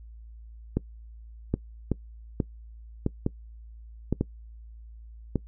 two click trains, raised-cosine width 3 ms, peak -11 / -11 dBFS, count 4 / 5, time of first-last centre 1.54-4.126 / 0.77-5.357 s, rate 1.16 / 0.872 Hz, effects noise-tail reverb RT60 0.1 s tail -21 dB re dry + added 56 Hz sine -43 dBFS peak until 5.47 s

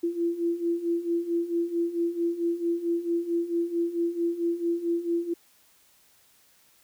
sine beating tone pair, 337.2 / 341.7 Hz, E4 / F4, +39 / -38 cents, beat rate 4.5 Hz, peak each -30 / -26 dBFS, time 0.03-5.34 s, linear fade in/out 10 ms, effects white hiss -61 dBFS RMS until 6.83 s

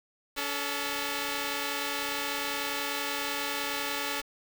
5% pulse tone pair together, 283.3 / 440 Hz, C#4 / A4, +38 / 0 cents, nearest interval minor sixth, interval 762 cents, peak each -22 dBFS, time 0.36-4.22 s, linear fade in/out 20 ms, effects 7-bit

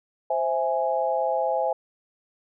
sine chord, C augmented, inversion none, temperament equal, 523.3 / 659.3 / 830.6 Hz, C5 / E5 / G#5, 0 / 0 / 0 cents, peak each -26 dBFS, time 0.3-1.73 s, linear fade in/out 5 ms, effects none

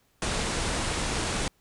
pink low-pass noise, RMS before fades -29 dBFS, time 0.22-1.48 s, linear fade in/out 2 ms, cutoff 10000 Hz, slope 96 dB/octave, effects pink hiss -67 dBFS RMS until 1.6 s

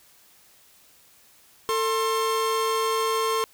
45% pulse tone pair together, 446.9 / 1063 Hz, A4 / C6, +27 / +27 cents, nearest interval octave + minor third, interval 1500 cents, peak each -25 dBFS, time 1.69-3.44 s, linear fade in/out 0 ms, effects white hiss -56 dBFS RMS until 3.53 s

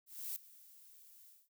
violet noise with ADSR envelope, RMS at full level -40 dBFS, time 0.06-1.49 s, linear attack 300 ms, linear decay 4 ms, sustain -20 dB, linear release 210 ms, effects none

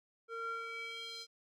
square tone with band-pass filter sweep, 458.2 Hz, A#4, 30 cents flat, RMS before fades -43 dBFS, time 0.28-1.27 s, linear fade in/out 50 ms, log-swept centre 980 to 4800 Hz, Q 3.3, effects none

